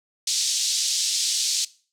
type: band-pass noise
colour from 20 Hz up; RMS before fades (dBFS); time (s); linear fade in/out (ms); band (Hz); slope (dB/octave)
pink; -24; 0.27-1.65; 5; 4000 to 7700; 24
effects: noise-tail reverb RT60 0.4 s tail -20 dB re dry